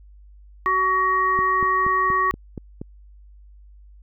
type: harmonic tone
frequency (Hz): 375.5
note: F#4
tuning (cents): +26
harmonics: 1 / 3 / 5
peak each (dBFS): -29 / -18 / -24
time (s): 0.66-2.31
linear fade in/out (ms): 0
type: click train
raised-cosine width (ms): 3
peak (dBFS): -18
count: 7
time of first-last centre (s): 1.39-2.815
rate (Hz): 4.21
effects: added 50 Hz sine -44 dBFS peak until 4.02 s